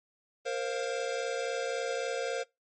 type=chord; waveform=square; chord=Bb suspended second; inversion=none; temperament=equal with one note detuned; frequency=466.2 / 529.9 / 698.5 Hz; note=Bb4 / C5 / F5; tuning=0 / +22 / 0 cents; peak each=-35 / -35 / -40 dBFS; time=0.45-2.44 s; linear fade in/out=20 ms; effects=noise-tail reverb RT60 0.2 s tail -23 dB re dry + MP3 32 kbps